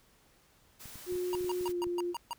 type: noise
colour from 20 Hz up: white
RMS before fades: -49 dBFS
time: 0.79-1.73 s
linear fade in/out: 20 ms
type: clicks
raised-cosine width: 5 ms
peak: -38 dBFS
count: 10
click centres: 0.857 / 0.957 / 1.124 / 1.156 / 1.348 / 1.409 / 1.445 / 1.61 / 1.693 / 1.869 s
type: tone with pitch glide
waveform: sine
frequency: 360 to 350.6 Hz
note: F#4 to F4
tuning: -47 to +7 cents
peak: -31 dBFS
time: 1.06-2.15 s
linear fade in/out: 50 ms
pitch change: -46 cents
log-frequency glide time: 1.66-1.77 s
type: tone bursts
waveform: square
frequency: 945 Hz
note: A#5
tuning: 23 cents sharp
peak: -35 dBFS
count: 7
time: 1.33-2.331 s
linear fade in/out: 0 ms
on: 23 ms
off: 140 ms
effects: pink hiss -65 dBFS RMS until 2.38 s